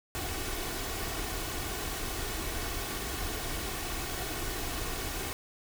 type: noise with comb filter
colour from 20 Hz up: pink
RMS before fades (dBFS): -35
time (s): 0.15-5.33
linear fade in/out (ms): 0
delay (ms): 2.7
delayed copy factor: +0.5
effects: none